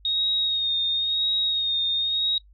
sine tone with vibrato, 3729 Hz, A#7, in tune, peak -21 dBFS, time 0.05-2.38 s, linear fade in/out 2 ms, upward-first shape sine, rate 0.97 Hz, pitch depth 32 cents each way, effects noise-tail reverb RT60 0.1 s tail -20 dB re dry + added 50 Hz sine -50 dBFS peak until 2.53 s

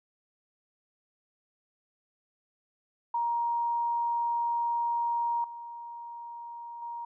sine tone with level steps, 941 Hz, A#5, 16 cents sharp, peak -26 / -39 / -35 dBFS, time 3.14-7.05 s, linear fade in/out 5 ms, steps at 5.44 / 6.82 s, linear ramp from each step 2 ms, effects none

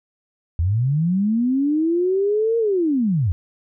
sine linear two-way sweep, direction up then down, 77.78 to 466.2 to 77.78 Hz, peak -16 dBFS, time 0.59-3.32 s, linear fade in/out 0 ms, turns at 2.58 s, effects none

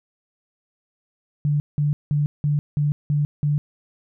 sine tone bursts, 146.83 Hz, D3, in tune, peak -17 dBFS, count 7, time 1.45-3.58 s, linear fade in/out 0 ms, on 150 ms, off 180 ms, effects none

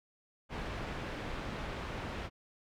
pink low-pass noise, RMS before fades -40 dBFS, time 0.49-2.3 s, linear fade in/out 50 ms, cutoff 2700 Hz, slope 12 dB/octave, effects none

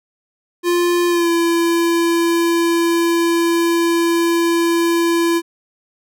square tone with pitch glide, 349.2 to 337.7 Hz, F4 to E4, 0 to +42 cents, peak -14 dBFS, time 0.63-5.42 s, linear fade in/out 50 ms, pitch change -58 cents, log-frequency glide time 1.08-1.29 s, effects none

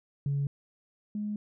sine tone pair in turn, 140.9 / 209.2 Hz, C#3 / G#3, +29 / +13 cents, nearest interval perfect fifth, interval 684 cents, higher second, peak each -25 / -30 dBFS, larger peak first, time 0.26-0.47 / 1.15-1.36 s, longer neither, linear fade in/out 2 ms, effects tanh soft clip ceiling -23 dBFS

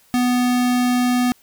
square tone, 247.4 Hz, B3, 3 cents sharp, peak -16 dBFS, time 0.14-1.32 s, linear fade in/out 0 ms, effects white hiss -55 dBFS RMS until 1.42 s

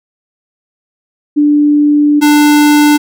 sine / square tone pair in turn, 294.3 / 296 Hz, D4 / D4, +4 / +14 cents, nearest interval unison, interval 10 cents, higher second, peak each -5 dBFS, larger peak neither, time 1.36-2.21 / 2.21-2.98 s, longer first, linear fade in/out 20 ms, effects none

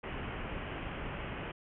pink low-pass noise, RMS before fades -40 dBFS, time 0.03-1.52 s, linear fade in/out 10 ms, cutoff 3100 Hz, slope 96 dB/octave, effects none

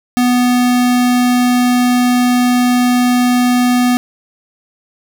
square tone, 246.9 Hz, B3, in tune, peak -10 dBFS, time 0.17-3.97 s, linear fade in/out 0 ms, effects none

